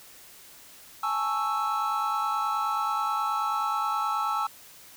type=chord; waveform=triangle; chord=A major seventh; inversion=third; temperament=equal; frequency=830.6 / 880 / 1108.7 / 1318.5 Hz; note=G#5 / A5 / C#6 / E6; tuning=0 / 0 / 0 / 0 cents; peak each=-30 / -31 / -31 / -26 dBFS; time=1.03-4.47 s; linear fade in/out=5 ms; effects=white hiss -50 dBFS RMS until 4.96 s